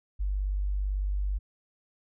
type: tone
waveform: sine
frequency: 49 Hz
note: G1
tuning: in tune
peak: -26 dBFS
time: 0.19-1.39 s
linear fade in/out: 20 ms
effects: none